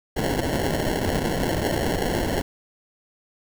white noise with sample-and-hold, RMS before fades -24 dBFS, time 0.16-2.42 s, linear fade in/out 10 ms, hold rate 1225 Hz, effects none

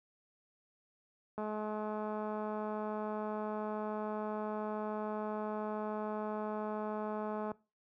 click train, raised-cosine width 1 ms, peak -26 dBFS, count 1308, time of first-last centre 1.38-7.516 s, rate 213 Hz, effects noise-tail reverb RT60 0.3 s tail -21 dB re dry + high-pass 80 Hz 12 dB/octave

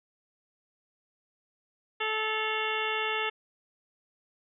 harmonic tone with a mistuned harmonic, 435.3 Hz, A4, 19 cents flat, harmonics 1 / 2 / 3 / 4 / 5 / 6 / 7 / 8, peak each -35 / -36 / -35 / -36 / -35 / -35 / -40 / -39 dBFS, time 2-3.3 s, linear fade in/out 10 ms, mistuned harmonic 6, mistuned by +92 cents, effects none

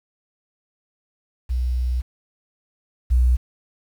sine tone pair in turn, 62.1 / 61.78 Hz, B1 / B1, +10 / +1 cents, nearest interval unison, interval 9 cents, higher first, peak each -19 / -13 dBFS, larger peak second, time 1.49-2.02 / 3.1-3.37 s, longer first, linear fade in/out 20 ms, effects 8-bit

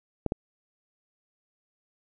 clicks, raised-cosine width 2 ms, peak -13 dBFS, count 2, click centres 0.263 / 0.321 s, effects none

